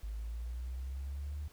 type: linear sweep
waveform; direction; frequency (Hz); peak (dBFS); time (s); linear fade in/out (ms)
sine; up; 51.91 to 75.4; -37; 0.03-1.48; 5
effects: pink hiss -62 dBFS RMS until 1.52 s